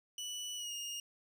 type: tone with pitch glide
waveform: 25% pulse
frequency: 2960 to 2843 Hz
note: F#7 to F7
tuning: 0 to +30 cents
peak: -36 dBFS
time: 0.18-1 s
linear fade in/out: 2 ms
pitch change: -70 cents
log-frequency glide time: 0.56-0.73 s
effects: none